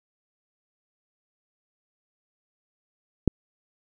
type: click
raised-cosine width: 3 ms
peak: -5 dBFS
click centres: 3.277 s
effects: none